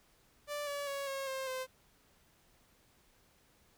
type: tone with pitch steps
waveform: sawtooth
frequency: 586 / 571.6 / 557.6 / 543.9 / 530.6 / 517.6 Hz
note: D5 / D5 / C#5 / C#5 / C5 / C5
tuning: -4 / -47 / +10 / -33 / +24 / -19 cents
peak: -33 dBFS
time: 0.47-1.67 s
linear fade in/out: 50 ms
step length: 200 ms
effects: pink hiss -68 dBFS RMS until 3.77 s